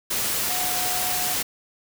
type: tone in noise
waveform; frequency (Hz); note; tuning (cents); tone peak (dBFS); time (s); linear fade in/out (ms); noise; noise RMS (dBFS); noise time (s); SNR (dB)
sine; 728; F#5; -28; -31; 0.49-1.34; 10; white; -25; 0.1-1.43; -9
effects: none